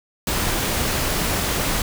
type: noise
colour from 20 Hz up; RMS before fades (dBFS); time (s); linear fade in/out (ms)
pink; -22; 0.27-1.82; 2
effects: none